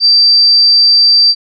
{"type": "tone", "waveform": "sine", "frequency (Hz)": 4676, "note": "D8", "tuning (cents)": -8, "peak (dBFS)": -4, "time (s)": [0, 1.35], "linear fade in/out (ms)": 50, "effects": []}